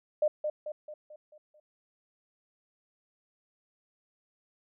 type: tone with echo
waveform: sine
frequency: 605 Hz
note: D#5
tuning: 49 cents flat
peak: -22 dBFS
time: 0.22-0.28 s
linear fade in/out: 5 ms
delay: 220 ms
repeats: 6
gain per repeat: -6 dB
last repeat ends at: 1.6 s
effects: none